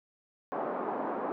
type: band-pass noise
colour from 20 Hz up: white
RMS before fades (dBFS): -34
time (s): 0.52-1.32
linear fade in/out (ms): 0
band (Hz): 230 to 990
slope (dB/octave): 24
effects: none